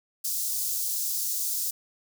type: high-pass noise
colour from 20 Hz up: white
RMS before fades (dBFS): -29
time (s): 0.24-1.71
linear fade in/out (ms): 10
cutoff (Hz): 5000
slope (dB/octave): 24
effects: none